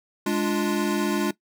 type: chord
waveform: square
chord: D diminished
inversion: second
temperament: equal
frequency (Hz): 207.7 / 293.7 / 349.2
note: Ab3 / D4 / F4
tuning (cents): 0 / 0 / 0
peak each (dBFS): -27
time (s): 0.26-1.31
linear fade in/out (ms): 5
effects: noise-tail reverb RT60 0.1 s tail -18 dB re dry